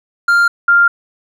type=tone pair in turn; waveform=triangle / sine; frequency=1396.9 / 1396.9 Hz; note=F6 / F6; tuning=0 / 0 cents; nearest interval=unison; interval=0 cents; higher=neither; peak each=-6 dBFS; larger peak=neither; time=0.28-0.48 / 0.68-0.88 s; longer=neither; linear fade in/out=5 ms; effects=none